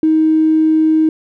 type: tone with tanh clipping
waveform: triangle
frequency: 315.1 Hz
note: D#4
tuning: 22 cents sharp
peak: -8 dBFS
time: 0.03-1.09 s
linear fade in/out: 2 ms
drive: 2 dB
effects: none